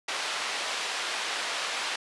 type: band-pass noise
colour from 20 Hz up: white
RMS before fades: -32 dBFS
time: 0.08-1.96 s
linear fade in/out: 5 ms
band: 550 to 3800 Hz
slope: 12 dB/octave
effects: resampled to 24000 Hz